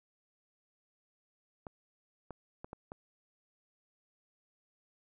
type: clicks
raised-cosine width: 1 ms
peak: -29 dBFS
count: 5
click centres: 1.668 / 2.307 / 2.645 / 2.731 / 2.919 s
effects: none